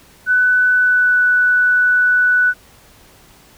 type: tone with pitch glide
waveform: sine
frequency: 1496 to 1484.8 Hz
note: F#6 to F#6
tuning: +19 to +6 cents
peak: -10 dBFS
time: 0.26-2.54 s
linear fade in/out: 50 ms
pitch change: -13 cents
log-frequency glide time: 0.74-1.21 s
effects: pink hiss -47 dBFS RMS until 3.57 s